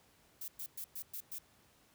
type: noise bursts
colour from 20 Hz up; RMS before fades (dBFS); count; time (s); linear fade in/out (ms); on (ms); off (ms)
violet; -43; 6; 0.41-1.386; 5; 71; 110
effects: pink hiss -67 dBFS RMS until 1.94 s + high-pass 60 Hz 12 dB/octave